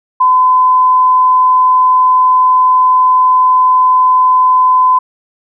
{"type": "tone", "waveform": "sine", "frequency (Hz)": 1016, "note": "B5", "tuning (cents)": 49, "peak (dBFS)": -5, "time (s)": [0.2, 4.99], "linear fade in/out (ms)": 10, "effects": []}